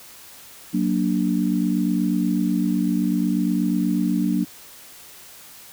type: chord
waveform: sine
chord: Gb augmented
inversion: none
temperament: equal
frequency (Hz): 185 / 233.1 / 293.7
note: Gb3 / Bb3 / D4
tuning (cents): 0 / 0 / 0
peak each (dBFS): -22 / -23 / -23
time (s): 0.73-4.45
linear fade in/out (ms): 20
effects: white hiss -44 dBFS RMS until 5.72 s